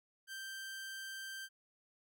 sawtooth tone, 1568 Hz, G6, in tune, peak -40 dBFS, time 0.27-1.49 s, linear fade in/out 50 ms, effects none

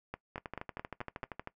two click trains, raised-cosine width 0.5 ms, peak -24 / -23 dBFS, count 15 / 6, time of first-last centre 0.38-1.474 / 0.14-1.232 s, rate 12.8 / 4.58 Hz, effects noise-tail reverb RT60 0.1 s tail -19 dB re dry

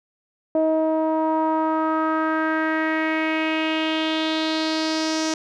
sawtooth tone with low-pass filter sweep, 316.6 Hz, D#4, 30 cents sharp, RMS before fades -22 dBFS, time 0.55-5.34 s, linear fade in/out 2 ms, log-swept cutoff 640 to 6000 Hz, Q 3.6, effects none

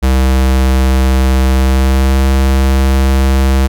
square tone with pitch glide, 65.41 to 66.59 Hz, C2 to C2, 0 to +31 cents, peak -8 dBFS, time 0.02-3.68 s, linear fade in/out 20 ms, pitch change +31 cents, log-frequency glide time 1.52-2.22 s, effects none

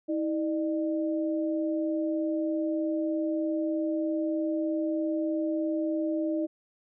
sine tone pair together, 320.6 / 602.6 Hz, E4 / D5, -48 / +44 cents, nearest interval major seventh, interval 1092 cents, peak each -27 / -32 dBFS, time 0.08-6.47 s, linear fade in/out 20 ms, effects none

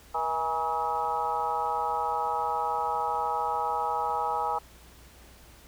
harmonic tone with a mistuned harmonic, 160 Hz, D#3, 49 cents sharp, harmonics 3 / 4 / 5 / 6 / 7 / 8, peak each -37 / -39 / -29 / -32 / -39 / -33 dBFS, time 0.14-4.59 s, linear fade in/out 10 ms, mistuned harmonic 5, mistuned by +56 cents, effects added 60 Hz sine -54 dBFS peak until 5.67 s + pink hiss -54 dBFS RMS until 5.67 s

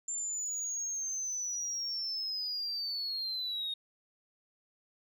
sine linear sweep, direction down, 7280 to 3700 Hz, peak -32 dBFS, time 0.08-3.74 s, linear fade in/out 5 ms, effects tanh soft clip ceiling -30 dBFS

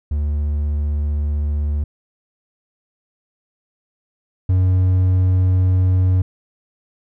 triangle tone pair in turn, 73.7 / 92.43 Hz, D2 / F#2, +7 / -1 cents, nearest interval major third, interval 392 cents, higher second, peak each -15 / -10 dBFS, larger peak second, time 0.11-1.84 / 4.49-6.22 s, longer neither, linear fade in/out 5 ms, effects none

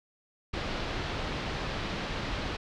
pink low-pass noise, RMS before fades -34 dBFS, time 0.53-2.57 s, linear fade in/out 10 ms, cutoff 4500 Hz, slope 24 dB/octave, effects none

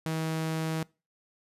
sawtooth tone, 160 Hz, D#3, 49 cents sharp, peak -25 dBFS, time 0.06-0.83 s, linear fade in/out 0 ms, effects noise-tail reverb RT60 0.3 s tail -23 dB re dry + resampled to 32000 Hz

